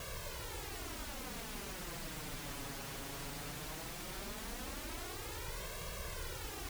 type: noise with flanger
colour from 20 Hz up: pink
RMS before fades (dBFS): -44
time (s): 0-6.69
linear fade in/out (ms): 2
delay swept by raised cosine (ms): 1.8 to 7.3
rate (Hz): 0.17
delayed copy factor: +1
effects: none